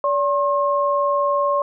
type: tone pair together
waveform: sine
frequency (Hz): 574 / 1072.7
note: D5 / C6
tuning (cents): -40 / +43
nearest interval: major seventh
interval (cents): 1083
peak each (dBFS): -19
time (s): 0.04-1.62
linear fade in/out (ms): 2
effects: none